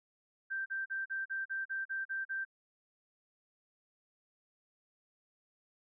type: tone bursts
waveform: sine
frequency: 1568 Hz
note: G6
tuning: in tune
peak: -34 dBFS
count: 10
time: 0.5-2.451 s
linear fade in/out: 20 ms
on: 160 ms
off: 39 ms
effects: none